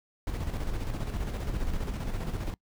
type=noise with tremolo; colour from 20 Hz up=brown; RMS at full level=-30 dBFS; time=0.27-2.54 s; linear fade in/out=2 ms; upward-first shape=square; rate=15 Hz; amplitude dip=45%; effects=noise-tail reverb RT60 0.1 s tail -24 dB re dry